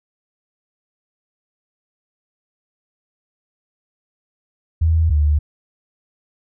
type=tone pair in turn; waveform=sine; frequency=81 / 74.44 Hz; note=E2 / D2; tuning=-30 / +24 cents; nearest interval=minor second; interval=146 cents; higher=first; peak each=-12 dBFS; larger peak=neither; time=4.81-5.1 / 5.1-5.39 s; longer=neither; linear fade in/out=10 ms; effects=none